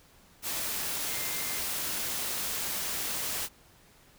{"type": "tone in noise", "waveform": "sine", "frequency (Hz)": 2093, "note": "C7", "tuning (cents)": 0, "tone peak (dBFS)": -43, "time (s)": [1.06, 1.61], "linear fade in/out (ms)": 50, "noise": "white", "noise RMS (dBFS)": -33, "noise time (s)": [0.42, 3.49], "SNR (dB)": -13, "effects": ["pink hiss -59 dBFS RMS until 4.18 s"]}